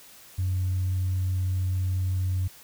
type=tone; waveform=sine; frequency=92.5 Hz; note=F#2; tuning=in tune; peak=-22 dBFS; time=0.38-2.48 s; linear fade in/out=10 ms; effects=tanh soft clip ceiling -20 dBFS + white hiss -50 dBFS RMS until 2.63 s